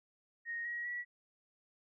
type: tone with pitch steps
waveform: sine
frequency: 1864.7 / 1900.6 / 1937.2 Hz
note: A#6 / A#6 / B6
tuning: 0 / +33 / -34 cents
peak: -37 dBFS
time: 0.45-1.05 s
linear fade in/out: 50 ms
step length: 200 ms
effects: none